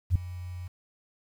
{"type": "tone with ADSR envelope", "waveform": "sine", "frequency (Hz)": 89.4, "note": "F2", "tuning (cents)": 41, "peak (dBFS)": -16, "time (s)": [0.1, 0.68], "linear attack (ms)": 54, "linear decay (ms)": 3, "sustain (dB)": -19, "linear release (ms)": 9, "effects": ["9-bit"]}